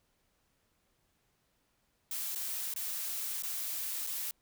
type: noise with dropouts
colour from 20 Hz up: blue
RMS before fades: -37 dBFS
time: 2.11-4.31 s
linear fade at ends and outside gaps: 2 ms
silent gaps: 2.35-2.357 / 2.739-2.761 / 3.423-3.434 / 4.067-4.071 s
effects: pink hiss -75 dBFS RMS until 4.41 s